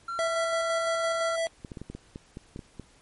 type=tone; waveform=triangle; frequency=1366 Hz; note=F6; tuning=39 cents flat; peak=-29 dBFS; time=0.08-1.36 s; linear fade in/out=5 ms
type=tone with tremolo; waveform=square; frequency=659.3 Hz; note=E5; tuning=in tune; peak=-26 dBFS; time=0.19-1.47 s; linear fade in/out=0 ms; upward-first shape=square; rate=5.9 Hz; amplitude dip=25%
type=clicks; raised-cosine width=3 ms; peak=-25 dBFS; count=11; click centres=1.648 / 1.718 / 1.772 / 1.816 / 1.9 / 1.95 / 2.159 / 2.371 / 2.561 / 2.592 / 2.797 s
effects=pink hiss -59 dBFS RMS until 3.01 s + MP3 48 kbps